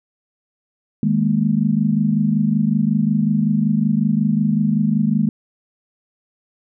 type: chord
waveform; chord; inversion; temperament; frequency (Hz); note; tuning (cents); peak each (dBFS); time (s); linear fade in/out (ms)
sine; D# suspended fourth; none; equal with one note detuned; 157.74 / 207.7 / 233.1; D#3 / G#3 / A#3; +24 / 0 / 0; -20 / -17 / -20; 1.03-5.29; 2
effects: none